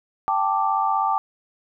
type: chord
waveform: sine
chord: G suspended second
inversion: none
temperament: equal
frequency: 784 / 880 / 1174.7 Hz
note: G5 / A5 / D6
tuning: 0 / 0 / 0 cents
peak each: -23 dBFS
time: 0.28-1.18 s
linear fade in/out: 0 ms
effects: none